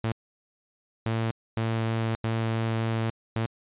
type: tone bursts at uneven times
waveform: sawtooth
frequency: 113 Hz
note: A2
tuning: 47 cents sharp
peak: -21 dBFS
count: 5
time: 0.04-0.12 / 1.06-1.31 / 1.57-2.15 / 2.24-3.1 / 3.36-3.46 s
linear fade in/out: 0 ms
effects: resampled to 8000 Hz